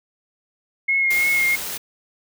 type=tone with vibrato; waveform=sine; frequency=2154 Hz; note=C7; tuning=50 cents sharp; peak=-16 dBFS; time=0.88-1.56 s; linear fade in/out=10 ms; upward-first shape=triangle; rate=3 Hz; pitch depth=27 cents each way
type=noise; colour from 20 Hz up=white; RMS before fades=-29 dBFS; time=1.1-1.78 s; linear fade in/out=10 ms
effects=none